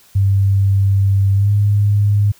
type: tone with pitch glide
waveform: sine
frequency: 98.2 to 102.55 Hz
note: G2 to G#2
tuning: +4 to -21 cents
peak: -10 dBFS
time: 0.15-2.32 s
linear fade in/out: 10 ms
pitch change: +75 cents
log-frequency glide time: 1.34-1.51 s
effects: white hiss -49 dBFS RMS until 2.39 s